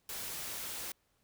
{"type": "noise", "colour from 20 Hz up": "white", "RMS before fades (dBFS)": -41, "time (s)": [0.09, 0.92], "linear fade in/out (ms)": 2, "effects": ["pink hiss -75 dBFS RMS until 1.23 s"]}